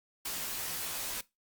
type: noise with comb filter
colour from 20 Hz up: white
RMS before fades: -37 dBFS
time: 0.25-1.21 s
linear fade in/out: 5 ms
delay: 15 ms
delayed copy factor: -0.75
effects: noise-tail reverb RT60 0.2 s tail -19 dB re dry + Opus 48 kbps